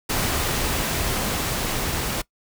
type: noise with level ramp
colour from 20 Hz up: pink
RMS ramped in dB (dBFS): -23 to -26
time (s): 0.09-2.22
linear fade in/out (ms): 10
effects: noise-tail reverb RT60 0.1 s tail -21 dB re dry